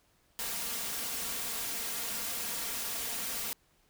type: noise with comb filter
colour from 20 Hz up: white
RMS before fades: -36 dBFS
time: 0.39-3.53 s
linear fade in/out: 0 ms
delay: 4.3 ms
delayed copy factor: +0.55
effects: pink hiss -69 dBFS RMS until 3.89 s